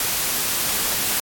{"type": "noise", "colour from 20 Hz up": "white", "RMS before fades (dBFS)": -22, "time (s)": [0, 1.2], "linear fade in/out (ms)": 2, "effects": ["AAC 64 kbps"]}